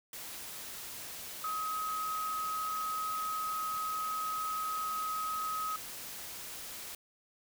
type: tone in noise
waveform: sine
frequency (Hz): 1268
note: D#6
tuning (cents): +32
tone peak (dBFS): -33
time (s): 1.44-5.76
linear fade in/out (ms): 2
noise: white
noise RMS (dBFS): -44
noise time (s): 0.13-6.95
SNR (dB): +8
effects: none